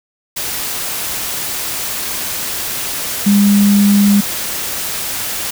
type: tone in noise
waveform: sine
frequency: 202.7 Hz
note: G#3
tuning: 42 cents flat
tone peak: -7 dBFS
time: 3.26-4.21 s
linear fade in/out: 10 ms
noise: white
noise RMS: -21 dBFS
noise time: 0.36-5.51 s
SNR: +11 dB
effects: none